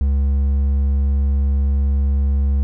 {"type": "tone with hard clipping", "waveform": "triangle", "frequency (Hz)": 69.3, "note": "C#2", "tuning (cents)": 0, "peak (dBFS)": -15, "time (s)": [0.01, 2.63], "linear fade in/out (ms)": 0, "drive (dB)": 7, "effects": []}